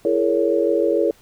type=chord; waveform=sine; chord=A# half-diminished seventh; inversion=second; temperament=just; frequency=335.6 / 419.5 / 466.2 / 559.4 Hz; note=E4 / G#4 / A#4 / C#5; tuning=+31 / +17 / 0 / +16 cents; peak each=-21 dBFS; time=0.05-1.11 s; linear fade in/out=2 ms; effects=pink hiss -53 dBFS RMS until 1.21 s